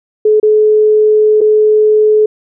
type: tone with dropouts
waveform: sine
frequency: 427.9 Hz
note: A4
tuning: 48 cents flat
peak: -5 dBFS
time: 0.25-2.26 s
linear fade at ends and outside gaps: 5 ms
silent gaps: 0.4-0.429 / 1.408-1.413 s
effects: none